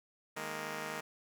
5% pulse chord, D# suspended fourth, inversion none, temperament just, 155.56 / 207.4 / 233.3 Hz, D#3 / G#3 / A#3, 0 / -2 / +2 cents, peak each -33 dBFS, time 0.36-1.01 s, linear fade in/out 10 ms, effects none

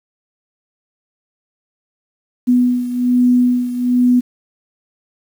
sine beating tone pair, 246.9 / 248.1 Hz, B3 / B3, 0 / +8 cents, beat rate 1.2 Hz, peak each -12 / -17 dBFS, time 2.47-4.21 s, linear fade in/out 20 ms, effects 7-bit

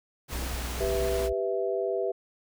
pink noise, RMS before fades -36 dBFS, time 0.28-1.3 s, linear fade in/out 50 ms
sine tone with vibrato, 61 Hz, B1, 21 cents flat, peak -32 dBFS, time 0.32-1.33 s, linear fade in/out 10 ms, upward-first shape square, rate 1.7 Hz, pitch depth 16 cents each way
sine chord, E minor, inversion first, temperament equal, 392 / 493.9 / 659.3 Hz, G4 / B4 / E5, 0 / 0 / 0 cents, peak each -29 / -31 / -31 dBFS, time 0.8-2.12 s, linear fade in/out 10 ms
effects none

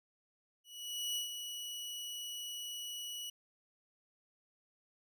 sawtooth tone with ADSR envelope, 2934 Hz, F#7, 15 cents flat, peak -31 dBFS, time 0.64-3.3 s, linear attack 520 ms, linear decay 120 ms, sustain -7 dB, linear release 6 ms, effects none

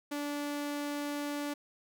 sawtooth tone, 290.3 Hz, D4, 20 cents flat, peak -30 dBFS, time 0.11-1.54 s, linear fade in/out 10 ms, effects none

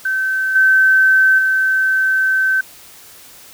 sine tone with level steps, 1540 Hz, G6, 31 cents flat, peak -15 / -8 / -12 dBFS, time 0.05-2.61 s, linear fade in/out 5 ms, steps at 0.55 / 1.38 s, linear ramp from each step 10 ms, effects white hiss -41 dBFS RMS until 3.53 s

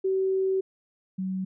sine tone pair in turn, 381.4 / 188.4 Hz, G4 / F#3, -47 / +32 cents, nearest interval octave, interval 1221 cents, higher first, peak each -22 / -27 dBFS, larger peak first, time 0.04-0.61 / 1.18-1.45 s, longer first, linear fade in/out 10 ms, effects none

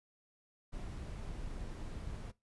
brown noise, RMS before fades -43 dBFS, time 0.72-2.32 s, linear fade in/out 20 ms, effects noise-tail reverb RT60 0.2 s tail -19 dB re dry + resampled to 24000 Hz

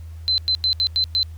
sine tone bursts at uneven times, 4066 Hz, B7, 50 cents sharp, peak -16 dBFS, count 6, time 0.28-0.38 / 0.48-0.55 / 0.64-0.73 / 0.8-0.87 / 0.96-1.04 / 1.15-1.23 s, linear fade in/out 0 ms, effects added 81 Hz sine -33 dBFS peak until 1.37 s + pink hiss -56 dBFS RMS until 1.37 s

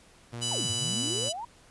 sawtooth tone with pitch glide, 118.7 to 116.86 Hz, A#2 to A#2, +32 to +5 cents, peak -32 dBFS, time 0.32-1.3 s, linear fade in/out 20 ms, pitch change -27 cents, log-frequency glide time 0.46-1.19 s
harmonic tone, 990 Hz, B5, 4 cents sharp, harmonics 3 / 4 / 5 / 6 / 7 / 8 / 9 / 10, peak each -32 / -38 / -38 / -39 / -38 / -40 / -42 / -39 dBFS, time 0.41-1.33 s, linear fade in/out 20 ms
sine exponential two-way sweep, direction down then up, 987.8 to 94.2 to 987.8 Hz, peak -34 dBFS, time 0.51-1.45 s, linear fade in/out 5 ms, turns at 0.7 s
effects pink hiss -57 dBFS RMS until 1.7 s + resampled to 24000 Hz

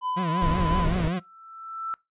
triangle tone with tremolo, 1005 Hz, B5, 30 cents sharp, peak -23 dBFS, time 0.01-0.89 s, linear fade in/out 50 ms, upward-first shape triangle, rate 3.1 Hz, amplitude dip 45%
40% pulse tone with vibrato, 171.1 Hz, F3, 35 cents flat, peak -24 dBFS, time 0.16-1.2 s, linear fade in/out 20 ms, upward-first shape triangle, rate 5.3 Hz, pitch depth 180 cents each way
brown noise, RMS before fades -26 dBFS, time 0.42-1.08 s, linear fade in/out 0 ms
sine tone with exponential growth, 1328 Hz, E6, 12 cents sharp, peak -26 dBFS, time 0.83-1.94 s, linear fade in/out 0 ms, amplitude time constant 240 ms
effects noise-tail reverb RT60 0.2 s tail -23 dB re dry + resampled to 8000 Hz

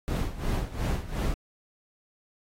brown noise with tremolo, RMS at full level -26 dBFS, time 0.08-1.34 s, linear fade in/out 0 ms, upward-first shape sine, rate 2.8 Hz, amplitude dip 80%, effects AAC 48 kbps

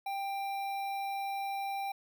square tone with notch filter, 789 Hz, G5, 11 cents sharp, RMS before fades -36 dBFS, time 0.06-1.92 s, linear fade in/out 5 ms, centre 7000 Hz, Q 0.73, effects none

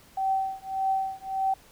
sine tone with tremolo, 770 Hz, G5, 31 cents flat, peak -21 dBFS, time 0.17-1.54 s, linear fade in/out 5 ms, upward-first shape triangle, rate 1.7 Hz, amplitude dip 100%, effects pink hiss -55 dBFS RMS until 1.71 s

